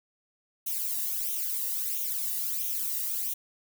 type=noise with flanger; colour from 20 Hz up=violet; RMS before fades=-31 dBFS; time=0.66-3.34 s; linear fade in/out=10 ms; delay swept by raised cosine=0.31 to 1.08 ms; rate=1.5 Hz; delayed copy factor=+0.7; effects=none